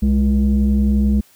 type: tone pair together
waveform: sine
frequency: 65.42 / 207.7 Hz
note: C2 / G#3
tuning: 0 / 0 cents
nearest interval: octave + minor sixth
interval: 2000 cents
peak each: -13 dBFS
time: 0.02-1.21 s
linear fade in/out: 10 ms
effects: tanh soft clip ceiling -9 dBFS + white hiss -52 dBFS RMS until 1.35 s